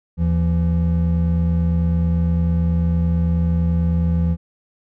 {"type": "tone pair together", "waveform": "triangle", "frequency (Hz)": [79.84, 168.9], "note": ["D#2", "E3"], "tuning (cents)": [45, 42], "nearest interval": "octave + minor second", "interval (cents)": 1297, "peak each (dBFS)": -16, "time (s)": [0.17, 4.37], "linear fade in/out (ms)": 50, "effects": []}